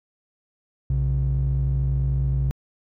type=ring-modulated tone; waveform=triangle; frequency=98.2 Hz; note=G2; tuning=4 cents sharp; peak=-13 dBFS; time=0.9-2.51 s; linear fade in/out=0 ms; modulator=36.8 Hz; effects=tanh soft clip ceiling -14 dBFS